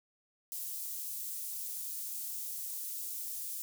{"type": "high-pass noise", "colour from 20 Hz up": "white", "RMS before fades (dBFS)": -40, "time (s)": [0.52, 3.62], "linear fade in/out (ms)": 0, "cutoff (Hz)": 8100, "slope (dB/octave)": 12, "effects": []}